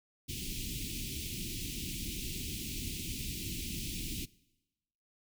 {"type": "band-stop noise", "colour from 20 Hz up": "pink", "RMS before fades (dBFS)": -39, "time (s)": [0.28, 4.26], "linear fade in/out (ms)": 20, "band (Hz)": [350, 2400], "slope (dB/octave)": 48, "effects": ["noise-tail reverb RT60 1.0 s tail -22 dB re dry"]}